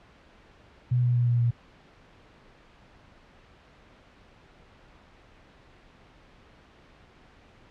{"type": "tone with pitch steps", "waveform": "sine", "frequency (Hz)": [123.47, 122.26, 121.07, 119.89, 118.71], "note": ["B2", "B2", "B2", "A#2", "A#2"], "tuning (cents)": [0, -17, -34, 49, 32], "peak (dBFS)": -20, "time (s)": [0.91, 1.51], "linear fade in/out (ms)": 10, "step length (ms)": 120, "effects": ["pink hiss -55 dBFS RMS until 7.7 s", "low-pass 3000 Hz 12 dB/octave"]}